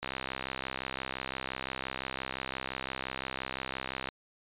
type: click train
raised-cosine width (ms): 0.3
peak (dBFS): -18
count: 268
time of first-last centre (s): 0.03-4.088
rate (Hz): 65.8
effects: resampled to 8000 Hz